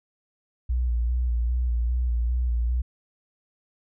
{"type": "tone with vibrato", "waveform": "sine", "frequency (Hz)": 60, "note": "B1", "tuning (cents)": -49, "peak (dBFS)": -21, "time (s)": [0.69, 2.82], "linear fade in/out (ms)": 10, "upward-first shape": "square", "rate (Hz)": 2.5, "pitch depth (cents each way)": 38, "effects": []}